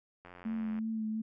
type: click train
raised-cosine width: 0.5 ms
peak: -35 dBFS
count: 49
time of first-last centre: 0.25-0.788 s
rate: 89.2 Hz
type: tone with vibrato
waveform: sine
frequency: 220 Hz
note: A3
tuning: in tune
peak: -32 dBFS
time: 0.45-1.22 s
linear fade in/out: 10 ms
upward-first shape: sine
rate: 2.8 Hz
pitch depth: 25 cents each way
effects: none